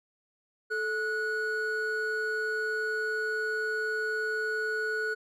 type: tone pair together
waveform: triangle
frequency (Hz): 435.7 / 1465.5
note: A4 / F#6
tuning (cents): -17 / -17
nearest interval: octave + major sixth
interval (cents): 2100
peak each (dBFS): -31 / -28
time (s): 0.7-5.15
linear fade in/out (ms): 20
effects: none